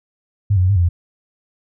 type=tone with pitch steps; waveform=sine; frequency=101.5 / 91.2 / 92 / 101 / 87.9 / 86 Hz; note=G#2 / F#2 / F#2 / G#2 / F2 / F2; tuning=-39 / -24 / -9 / -48 / +12 / -26 cents; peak=-11 dBFS; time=0.5-0.89 s; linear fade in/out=10 ms; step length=65 ms; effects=none